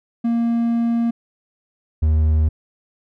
triangle tone pair in turn, 233.1 / 77.79 Hz, A#3 / D#2, 0 / 0 cents, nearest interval octave + perfect fifth, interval 1900 cents, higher first, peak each -14 / -11 dBFS, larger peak second, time 0.24-1.11 / 2.02-2.49 s, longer first, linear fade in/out 10 ms, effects none

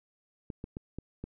clicks, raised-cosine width 3 ms, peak -25 dBFS, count 5, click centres 0.502 / 0.641 / 0.769 / 0.986 / 1.24 s, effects none

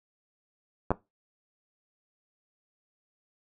clicks, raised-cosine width 1 ms, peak -11 dBFS, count 2, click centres 0.906 / 0.916 s, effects noise-tail reverb RT60 0.2 s tail -18 dB re dry

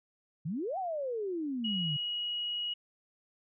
sine exponential two-way sweep, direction up then down, 141.4 to 790 to 141.4 Hz, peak -32 dBFS, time 0.45-1.97 s, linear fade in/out 10 ms, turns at 0.78 s
sine tone, 2902 Hz, F#7, 34 cents flat, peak -32 dBFS, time 1.64-2.74 s, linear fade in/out 10 ms
effects none

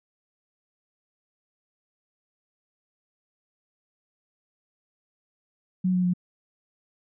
sine tone with pitch steps, 184.2 / 181.45 / 178.75 Hz, F#3 / F#3 / F3, -7 / -34 / +41 cents, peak -20 dBFS, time 5.84-6.137 s, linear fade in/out 10 ms, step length 99 ms, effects none

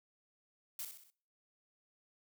blue noise with echo, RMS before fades -42 dBFS, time 0.79-0.85 s, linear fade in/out 2 ms, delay 63 ms, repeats 4, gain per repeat -6 dB, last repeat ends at 1.102 s, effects noise-tail reverb RT60 0.5 s tail -23 dB re dry

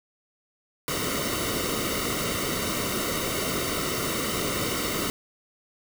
pink noise with comb filter, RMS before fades -28 dBFS, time 0.88-5.1 s, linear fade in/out 0 ms, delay 1.2 ms, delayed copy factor -0.75, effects none

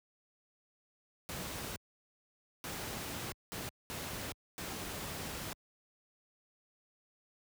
pink noise bursts at uneven times, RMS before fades -41 dBFS, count 5, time 1.29-1.76 / 2.64-3.32 / 3.52-3.69 / 3.9-4.32 / 4.58-5.53 s, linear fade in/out 0 ms, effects high-pass 60 Hz 12 dB/octave

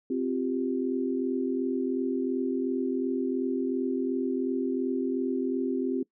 sine chord, C suspended fourth, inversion none, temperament equal, 261.6 / 349.2 / 392 Hz, C4 / F4 / G4, 0 / 0 / 0 cents, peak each -28 / -32 / -32 dBFS, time 0.1-6.03 s, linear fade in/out 5 ms, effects noise-tail reverb RT60 0.1 s tail -22 dB re dry

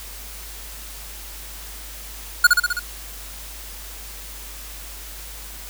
square tone with echo, 1443 Hz, F#6, 44 cents flat, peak -8 dBFS, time 2.44-2.47 s, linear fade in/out 5 ms, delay 65 ms, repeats 5, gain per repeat -3 dB, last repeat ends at 2.795 s, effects added 50 Hz sine -38 dBFS peak until 5.69 s + white hiss -38 dBFS RMS until 5.69 s

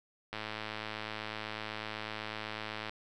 click train, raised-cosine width 0.3 ms, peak -22 dBFS, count 278, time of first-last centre 0.33-2.895 s, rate 108 Hz, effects none

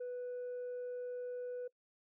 sine tone, 493.9 Hz, B4, in tune, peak -37 dBFS, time 0-1.68 s, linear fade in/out 10 ms, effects noise-tail reverb RT60 0.1 s tail -23 dB re dry + tanh soft clip ceiling -38 dBFS

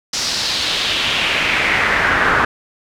brown noise with band-pass filter sweep, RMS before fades -17 dBFS, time 0.13-2.45 s, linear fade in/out 5 ms, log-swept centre 5400 to 1400 Hz, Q 2.7, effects none

